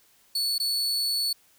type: tone with dropouts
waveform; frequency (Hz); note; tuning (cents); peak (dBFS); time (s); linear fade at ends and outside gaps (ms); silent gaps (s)
40% pulse; 4435; C#8; 0; -23; 0.35-1.33; 5; 0.582-0.599
effects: white hiss -61 dBFS RMS until 1.58 s